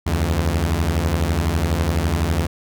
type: beating tone pair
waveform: sawtooth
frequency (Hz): 73.42 / 85.42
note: D2 / F2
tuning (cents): 0 / -38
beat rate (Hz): 12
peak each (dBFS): -17 / -16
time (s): 0.06-2.47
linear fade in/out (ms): 10
effects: none